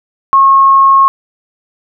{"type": "tone", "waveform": "sine", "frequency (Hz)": 1087, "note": "C#6", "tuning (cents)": -34, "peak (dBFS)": -3, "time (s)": [0.33, 1.08], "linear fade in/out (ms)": 0, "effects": []}